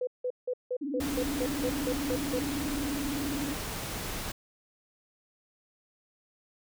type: tone bursts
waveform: sine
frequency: 500 Hz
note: B4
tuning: 21 cents sharp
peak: -28 dBFS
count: 11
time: 0.01-2.392 s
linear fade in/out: 5 ms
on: 62 ms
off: 170 ms
type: tone with vibrato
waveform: sine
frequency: 282.3 Hz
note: C#4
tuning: 32 cents sharp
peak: -31 dBFS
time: 0.81-3.54 s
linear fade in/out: 10 ms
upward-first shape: triangle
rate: 20 Hz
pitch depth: 180 cents each way
type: noise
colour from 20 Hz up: pink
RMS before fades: -36 dBFS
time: 1-4.32 s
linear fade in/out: 5 ms
effects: none